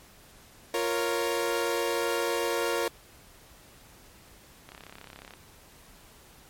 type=chord; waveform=sawtooth; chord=Bb minor; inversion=second; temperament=equal; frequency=349.2 / 466.2 / 554.4 Hz; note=F4 / Bb4 / Db5; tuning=0 / 0 / 0 cents; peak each=-28 / -25 / -28 dBFS; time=0.74-2.88 s; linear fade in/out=2 ms
type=click train; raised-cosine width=0.3 ms; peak=-28 dBFS; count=23; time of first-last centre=4.69-5.337 s; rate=34 Hz
effects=pink hiss -54 dBFS RMS until 6.49 s + MP3 64 kbps